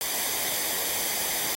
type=noise with comb filter; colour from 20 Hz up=white; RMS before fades=-28 dBFS; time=0.01-1.55 s; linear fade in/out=0 ms; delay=0.73 ms; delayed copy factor=-0.55; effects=AAC 48 kbps